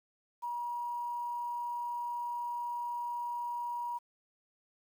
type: tone with quantisation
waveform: sine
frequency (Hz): 958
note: A#5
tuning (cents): +47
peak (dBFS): -34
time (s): 0.42-3.99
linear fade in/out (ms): 20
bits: 10
effects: none